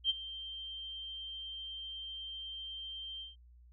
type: tone with ADSR envelope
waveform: sine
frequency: 3146 Hz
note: G7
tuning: 6 cents sharp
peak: -25 dBFS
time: 0.04-3.36 s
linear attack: 56 ms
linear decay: 25 ms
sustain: -16 dB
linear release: 160 ms
effects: added 60 Hz sine -56 dBFS peak until 3.72 s